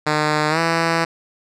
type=tone with pitch glide; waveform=5% pulse; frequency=151.9 to 165.65 Hz; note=D#3 to E3; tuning=-41 to +9 cents; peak=-5 dBFS; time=0.06-1.05 s; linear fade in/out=10 ms; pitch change=+150 cents; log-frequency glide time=0.49-0.59 s; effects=low-pass 6000 Hz 12 dB/octave